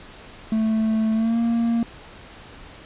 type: tone with pitch glide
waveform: triangle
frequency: 220 to 232.3 Hz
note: A3 to A#3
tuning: 0 to -6 cents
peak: -16 dBFS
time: 0.52-1.83 s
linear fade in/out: 2 ms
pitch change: +94 cents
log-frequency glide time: 1.14-1.38 s
effects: pink hiss -43 dBFS RMS until 2.85 s + resampled to 8000 Hz